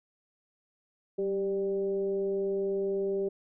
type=tone with frequency modulation; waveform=sine; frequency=392 Hz; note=G4; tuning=in tune; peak=-27 dBFS; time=1.18-3.29 s; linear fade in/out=10 ms; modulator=200 Hz; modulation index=0.51; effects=none